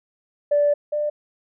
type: tone pair in turn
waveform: sine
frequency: 583 / 595.3 Hz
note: D5 / D5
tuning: -13 / +23 cents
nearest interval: unison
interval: 36 cents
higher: second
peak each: -14 / -20 dBFS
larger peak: first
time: 0.51-0.74 / 0.92-1.1 s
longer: first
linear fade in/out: 10 ms
effects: tanh soft clip ceiling -10 dBFS